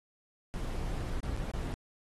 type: noise with dropouts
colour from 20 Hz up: brown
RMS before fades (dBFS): -35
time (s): 0.54-1.74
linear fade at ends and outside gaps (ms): 0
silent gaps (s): 1.204-1.232 / 1.365-1.374 / 1.515-1.536
effects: AAC 32 kbps